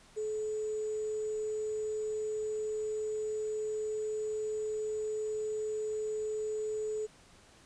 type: tone with sample-and-hold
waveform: sine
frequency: 430 Hz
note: A4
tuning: 40 cents flat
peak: -32 dBFS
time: 0.16-7.07 s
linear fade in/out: 20 ms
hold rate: 7350 Hz
effects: pink hiss -59 dBFS RMS until 7.65 s + resampled to 22050 Hz